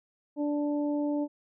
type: harmonic tone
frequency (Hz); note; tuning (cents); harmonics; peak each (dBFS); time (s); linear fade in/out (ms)
292.8; D4; -5; 1 / 2 / 3; -27 / -34 / -42; 0.36-1.28; 50
effects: none